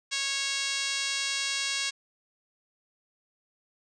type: tone with high-pass filter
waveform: 5% pulse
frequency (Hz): 550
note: C#5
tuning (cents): -14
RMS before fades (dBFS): -30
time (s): 0.11-1.91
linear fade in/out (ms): 20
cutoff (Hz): 1800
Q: 0.85
effects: resampled to 22050 Hz